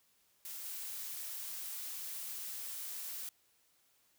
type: noise with level steps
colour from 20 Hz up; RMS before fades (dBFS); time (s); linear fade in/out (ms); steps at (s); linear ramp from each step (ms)
blue; -45 / -43; 0.45-3.29; 2; 0.64; 20
effects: white hiss -72 dBFS RMS until 4.18 s